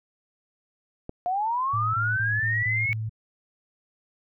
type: click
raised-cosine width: 2 ms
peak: -21 dBFS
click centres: 1.094 s
type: linear sweep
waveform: sine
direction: up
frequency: 698.5 to 2234 Hz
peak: -23 dBFS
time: 1.26-2.93 s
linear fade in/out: 0 ms
type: tone bursts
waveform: sine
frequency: 110 Hz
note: A2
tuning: in tune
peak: -27 dBFS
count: 6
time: 1.73-3.095 s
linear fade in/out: 10 ms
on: 210 ms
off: 21 ms
effects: none